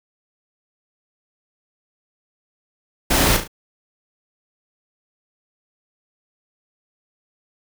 pink noise with echo, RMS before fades -17 dBFS, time 3.1-3.37 s, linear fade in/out 10 ms, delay 36 ms, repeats 3, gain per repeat -7 dB, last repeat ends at 3.478 s, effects none

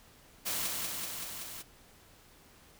white noise with echo, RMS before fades -34 dBFS, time 0.45-0.68 s, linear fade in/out 20 ms, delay 190 ms, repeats 5, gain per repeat -2 dB, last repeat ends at 1.63 s, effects pink hiss -59 dBFS RMS until 2.79 s

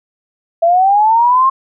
sine linear sweep, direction up, 659.3 to 1077 Hz, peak -7 dBFS, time 0.62-1.5 s, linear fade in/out 10 ms, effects none

